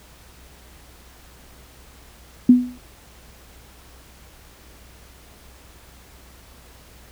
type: tone with exponential decay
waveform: sine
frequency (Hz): 247.8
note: B3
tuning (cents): +6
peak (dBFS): -4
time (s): 2.49-2.78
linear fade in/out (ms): 5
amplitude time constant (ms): 61
effects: added 62 Hz sine -49 dBFS peak until 7.11 s + pink hiss -49 dBFS RMS until 7.11 s